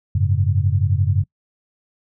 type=chord; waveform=sine; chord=F# suspended second; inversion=none; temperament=just; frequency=92.5 / 104.06 / 138.75 Hz; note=F#2 / G#2 / C#3; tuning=0 / +4 / +2 cents; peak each=-18 / -19 / -22 dBFS; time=0.15-1.24 s; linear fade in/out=5 ms; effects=noise-tail reverb RT60 0.1 s tail -24 dB re dry